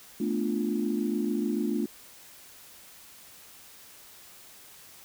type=chord; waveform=sine; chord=B half-diminished seventh; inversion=third; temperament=equal; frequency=220 / 246.9 / 293.7 / 349.2 Hz; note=A3 / B3 / D4 / F4; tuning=0 / 0 / 0 / 0 cents; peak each=-29 / -33 / -31 / -32 dBFS; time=0.2-1.86 s; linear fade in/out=5 ms; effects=tanh soft clip ceiling -15 dBFS + white hiss -51 dBFS RMS until 5.04 s